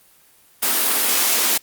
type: high-pass noise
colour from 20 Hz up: white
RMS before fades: -18 dBFS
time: 0.62-1.58 s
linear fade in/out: 10 ms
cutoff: 210 Hz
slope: 96 dB/octave
effects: white hiss -53 dBFS RMS until 1.62 s + Opus 24 kbps